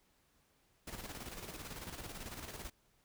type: noise with tremolo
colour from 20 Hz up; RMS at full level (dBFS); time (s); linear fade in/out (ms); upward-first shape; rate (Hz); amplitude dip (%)
pink; -45; 0.87-2.7; 5; square; 18; 50
effects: pink hiss -73 dBFS RMS until 3.04 s